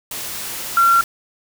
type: tone in noise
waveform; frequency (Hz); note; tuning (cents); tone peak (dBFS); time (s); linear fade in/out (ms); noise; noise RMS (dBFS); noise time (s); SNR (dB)
sine; 1369; F6; -35; -10; 0.77-1.01; 2; white; -28; 0.11-1.04; +15
effects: none